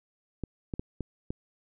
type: clicks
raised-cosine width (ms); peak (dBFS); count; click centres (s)
3; -20; 5; 0.437 / 0.738 / 0.795 / 1.007 / 1.305
effects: none